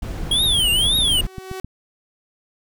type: noise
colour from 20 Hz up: brown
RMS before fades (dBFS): -26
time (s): 0.02-1.27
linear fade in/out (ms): 5
type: tone with vibrato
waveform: square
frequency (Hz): 3243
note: G#7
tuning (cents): -42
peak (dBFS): -16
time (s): 0.31-1.21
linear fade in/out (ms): 5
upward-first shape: triangle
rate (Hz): 1.9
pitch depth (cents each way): 280
type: click train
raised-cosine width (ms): 5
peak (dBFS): -18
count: 11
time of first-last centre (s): 0.33-1.646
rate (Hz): 7.6
type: tone with exponential growth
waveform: sawtooth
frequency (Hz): 377.2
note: F#4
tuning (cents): +33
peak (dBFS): -24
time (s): 0.77-1.6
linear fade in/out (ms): 0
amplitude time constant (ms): 180
effects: none